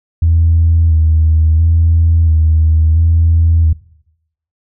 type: tone with vibrato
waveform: sine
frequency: 80.9 Hz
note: E2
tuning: 32 cents flat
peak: -6 dBFS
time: 0.22-3.73 s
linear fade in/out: 5 ms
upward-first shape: square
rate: 0.73 Hz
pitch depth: 34 cents each way
effects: noise-tail reverb RT60 0.8 s tail -20 dB re dry + tanh soft clip ceiling -2 dBFS